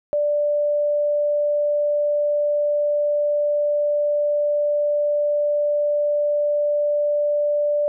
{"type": "tone", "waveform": "sine", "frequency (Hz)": 588, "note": "D5", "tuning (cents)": 2, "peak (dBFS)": -17, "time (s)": [0.13, 7.88], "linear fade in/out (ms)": 0, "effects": []}